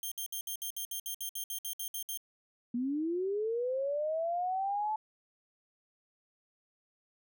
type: tone bursts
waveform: 5% pulse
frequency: 3182 Hz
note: G7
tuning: 25 cents sharp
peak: -27 dBFS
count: 15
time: 0.03-2.174 s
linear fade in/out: 2 ms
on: 86 ms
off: 61 ms
type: linear sweep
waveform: sine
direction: up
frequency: 233.1 to 873 Hz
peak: -30 dBFS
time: 2.74-4.96 s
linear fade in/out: 5 ms
effects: none